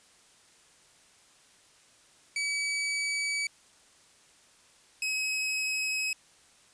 sawtooth tone pair in turn, 2285 / 2552 Hz, D7 / D#7, -48 / +43 cents, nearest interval major second, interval 191 cents, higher second, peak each -25 dBFS, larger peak neither, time 2.36-3.47 / 5.02-6.13 s, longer neither, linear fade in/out 2 ms, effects white hiss -60 dBFS RMS until 6.73 s + resampled to 22050 Hz

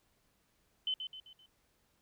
sine tone with echo, 3049 Hz, G7, 49 cents flat, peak -31 dBFS, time 0.87-0.94 s, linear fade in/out 2 ms, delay 130 ms, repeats 4, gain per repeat -7 dB, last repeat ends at 1.46 s, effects pink hiss -74 dBFS RMS until 2.01 s

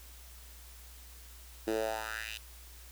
10% pulse tone with high-pass filter sweep, 110 Hz, A2, in tune, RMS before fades -36 dBFS, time 1.67-2.38 s, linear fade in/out 10 ms, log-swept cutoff 320 to 3200 Hz, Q 3.1, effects added 60 Hz sine -51 dBFS peak until 2.91 s + white hiss -55 dBFS RMS until 2.91 s

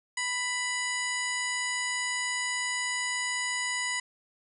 harmonic tone with a mistuned harmonic, 984 Hz, B5, 7 cents flat, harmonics 1 / 2 / 3 / 4 / 5 / 7 / 8 / 9 / 10, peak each -38 / -31 / -39 / -44 / -40 / -36 / -45 / -41 / -49 dBFS, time 0.17-4 s, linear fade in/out 5 ms, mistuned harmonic 2, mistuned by +16 cents, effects none

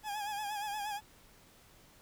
40% pulse tone with vibrato, 830.6 Hz, G#5, in tune, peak -35 dBFS, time 0.03-1.01 s, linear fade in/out 50 ms, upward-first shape sine, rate 8.5 Hz, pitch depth 59 cents each way, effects pink hiss -61 dBFS RMS until 2.01 s

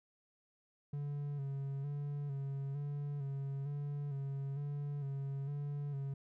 triangle tone with vibrato, 141 Hz, C#3, 30 cents sharp, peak -35 dBFS, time 0.93-6.14 s, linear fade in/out 5 ms, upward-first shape square, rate 1.1 Hz, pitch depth 39 cents each way, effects none

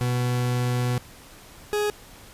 40% pulse tone pair in turn, 123.47 / 417.1 Hz, B2 / G#4, 0 / +7 cents, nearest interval octave + major sixth, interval 2107 cents, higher second, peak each -21 dBFS, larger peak neither, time 0.01-0.98 / 1.73-1.9 s, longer first, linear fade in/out 0 ms, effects pink hiss -47 dBFS RMS until 2.33 s + resampled to 32000 Hz

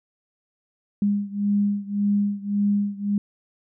sine beating tone pair, 202.8 / 204.6 Hz, G#3 / G#3, -41 / -26 cents, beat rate 1.8 Hz, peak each -22 / -24 dBFS, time 1.02-3.18 s, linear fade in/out 2 ms, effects none

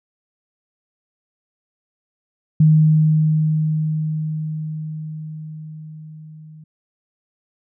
sine tone with level ramp, 155.56 Hz, D#3, in tune, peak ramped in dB -8 to -38 dBFS, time 2.6-6.64 s, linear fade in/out 5 ms, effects none

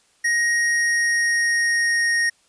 square tone with pitch glide, 1877 to 1863 Hz, A#6 to A#6, +11 to -2 cents, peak -18 dBFS, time 0.24-2.3 s, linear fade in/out 10 ms, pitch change -13 cents, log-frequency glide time 0.51-2.06 s, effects white hiss -60 dBFS RMS until 2.48 s + resampled to 22050 Hz

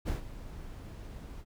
brown noise with ADSR envelope, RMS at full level -30 dBFS, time 0.05-1.45 s, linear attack 31 ms, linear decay 130 ms, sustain -14 dB, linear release 53 ms, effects none

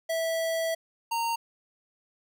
square tone pair in turn, 655 / 924.1 Hz, E5 / A#5, -11 / -15 cents, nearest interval tritone, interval 596 cents, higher second, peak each -27 dBFS, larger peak neither, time 0.09-0.75 / 1.11-1.36 s, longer first, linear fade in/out 10 ms, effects none

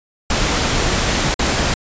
pink noise with dropouts, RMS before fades -17 dBFS, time 0.3-1.74 s, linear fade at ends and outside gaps 2 ms, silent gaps 1.342-1.392 s, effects resampled to 16000 Hz

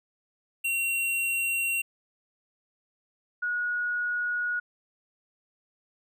square / sine tone pair in turn, 2743 / 1453.1 Hz, F7 / F#6, -32 / -32 cents, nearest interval major seventh, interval 1100 cents, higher first, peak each -26 dBFS, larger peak neither, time 0.64-1.82 / 3.42-4.6 s, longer neither, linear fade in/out 10 ms, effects none

